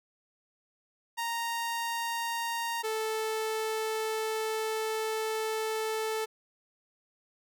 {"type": "tone pair in turn", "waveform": "sawtooth", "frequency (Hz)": [930, 438.9], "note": ["A#5", "A4"], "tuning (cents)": [-4, -4], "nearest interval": "octave + minor second", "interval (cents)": 1300, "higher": "first", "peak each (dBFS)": [-27, -26], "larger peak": "second", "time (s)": [[1.17, 2.83], [2.83, 6.26]], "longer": "second", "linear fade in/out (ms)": 20, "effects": []}